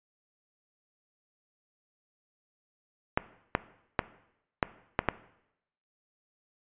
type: clicks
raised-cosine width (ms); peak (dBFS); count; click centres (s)
0.5; -8; 6; 3.175 / 3.551 / 3.992 / 4.628 / 4.991 / 5.087
effects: noise-tail reverb RT60 0.8 s tail -17 dB re dry + resampled to 8000 Hz